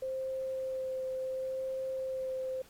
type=tone with vibrato; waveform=sine; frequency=523.3 Hz; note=C5; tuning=in tune; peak=-33 dBFS; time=0.02-2.62 s; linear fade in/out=5 ms; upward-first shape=sine; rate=0.7 Hz; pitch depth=10 cents each way; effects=pink hiss -60 dBFS RMS until 2.69 s + AAC 64 kbps